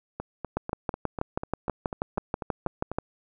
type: two click trains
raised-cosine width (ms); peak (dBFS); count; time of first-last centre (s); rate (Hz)
1; -18 / -12; 12 / 16; 0.2-2.916 / 0.57-2.985; 4.05 / 6.21
effects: none